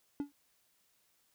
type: tone with exponential decay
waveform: triangle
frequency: 286.2 Hz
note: D4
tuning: 45 cents flat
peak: -28 dBFS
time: 0.2-0.32 s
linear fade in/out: 1 ms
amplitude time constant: 25 ms
effects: white hiss -73 dBFS RMS until 1.34 s